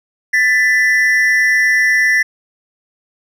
triangle ring-modulated tone, 1877 Hz, A#6, 11 cents sharp, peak -5 dBFS, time 0.33-2.23 s, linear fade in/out 10 ms, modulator 114 Hz, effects none

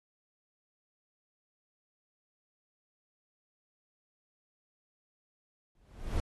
brown noise with exponential growth, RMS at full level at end -28 dBFS, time 5.75-6.2 s, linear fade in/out 1 ms, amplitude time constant 96 ms, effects AAC 32 kbps

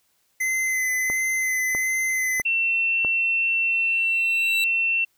square tone with vibrato, 2045 Hz, C7, 40 cents flat, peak -22 dBFS, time 0.4-2.42 s, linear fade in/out 10 ms, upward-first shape sine, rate 1.4 Hz, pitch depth 17 cents each way
click train, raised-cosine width 1 ms, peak -18 dBFS, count 4, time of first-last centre 1.1-3.048 s, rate 1.54 Hz
sine tone, 2701 Hz, E7, 42 cents sharp, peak -19 dBFS, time 2.45-5.05 s, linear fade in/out 10 ms
sawtooth tone with exponential growth, 3943 Hz, B7, 4 cents flat, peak -22 dBFS, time 3.72-4.64 s, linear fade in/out 1 ms, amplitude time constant 200 ms
effects white hiss -67 dBFS RMS until 5.17 s

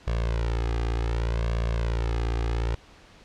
sawtooth tone with flanger, 57.1 Hz, A#1, 35 cents flat, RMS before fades -26 dBFS, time 0.07-2.75 s, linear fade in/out 5 ms, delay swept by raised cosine 1.8 to 2.47 ms, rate 0.66 Hz, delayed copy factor +0.9, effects pink hiss -52 dBFS RMS until 3.24 s + low-pass 5000 Hz 12 dB/octave

